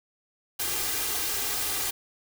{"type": "noise with comb filter", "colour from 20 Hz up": "white", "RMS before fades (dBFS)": -29, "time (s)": [0.59, 1.91], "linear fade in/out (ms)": 10, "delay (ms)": 2.5, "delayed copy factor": 0.65, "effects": []}